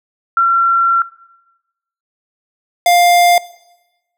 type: tone pair in turn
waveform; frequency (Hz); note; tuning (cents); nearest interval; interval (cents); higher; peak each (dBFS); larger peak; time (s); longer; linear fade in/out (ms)
sine / square; 1363 / 701.5; F6 / F5; -43 / +8; major seventh; 1149; first; -8; neither; 0.37-1.02 / 2.86-3.38; first; 2
effects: noise-tail reverb RT60 1.0 s tail -20 dB re dry